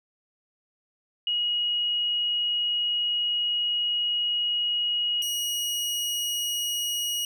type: tone pair in turn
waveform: sine / sawtooth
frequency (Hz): 2895 / 2895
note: F#7 / F#7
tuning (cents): -38 / -38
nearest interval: unison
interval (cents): 0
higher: neither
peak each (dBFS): -23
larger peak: neither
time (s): 1.27-5.22 / 5.22-7.25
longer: first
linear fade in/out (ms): 2
effects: none